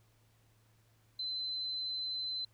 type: tone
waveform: sine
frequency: 4056 Hz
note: B7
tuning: 45 cents sharp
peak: -35 dBFS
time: 1.19-2.45 s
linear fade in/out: 5 ms
effects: added 111 Hz sine -67 dBFS peak until 2.53 s + pink hiss -72 dBFS RMS until 2.53 s